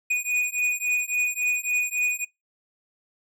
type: beating tone pair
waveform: square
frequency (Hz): 2469 / 2472.6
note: D#7 / D#7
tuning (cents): -14 / -11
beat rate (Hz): 3.6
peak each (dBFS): -26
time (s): 0.1-2.25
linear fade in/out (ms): 10
effects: noise-tail reverb RT60 0.2 s tail -25 dB re dry + low-pass 12000 Hz 12 dB/octave